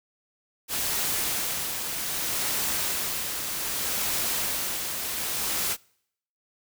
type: noise with tremolo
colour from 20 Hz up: white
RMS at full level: -27 dBFS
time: 0.68-5.77 s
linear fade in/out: 50 ms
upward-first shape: sine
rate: 0.64 Hz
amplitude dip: 40%
effects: noise-tail reverb RT60 0.7 s tail -26 dB re dry